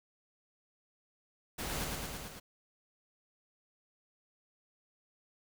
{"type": "noise with echo", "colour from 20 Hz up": "pink", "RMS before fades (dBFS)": -39, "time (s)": [1.58, 1.85], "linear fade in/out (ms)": 10, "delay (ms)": 110, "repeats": 5, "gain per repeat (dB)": -2, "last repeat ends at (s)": 2.4, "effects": []}